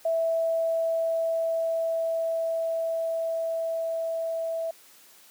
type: tone with level ramp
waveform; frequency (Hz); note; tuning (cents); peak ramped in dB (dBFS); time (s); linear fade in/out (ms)
sine; 657; E5; -6; -22 to -27; 0.05-4.71; 5
effects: white hiss -54 dBFS RMS until 5.3 s + high-pass 200 Hz 12 dB/octave